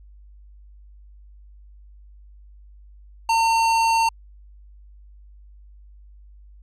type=tone; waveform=square; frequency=908 Hz; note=A#5; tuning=46 cents flat; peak=-17 dBFS; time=3.29-4.09 s; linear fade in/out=5 ms; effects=added 50 Hz sine -44 dBFS peak until 6.62 s + low-pass 8000 Hz 12 dB/octave